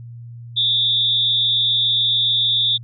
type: tone with amplitude modulation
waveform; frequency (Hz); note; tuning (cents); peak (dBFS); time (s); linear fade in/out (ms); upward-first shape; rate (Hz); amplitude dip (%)
sine; 3575; A7; +27; -11; 0.56-2.78; 20; sine; 227; 85
effects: added 118 Hz sine -33 dBFS peak until 2.83 s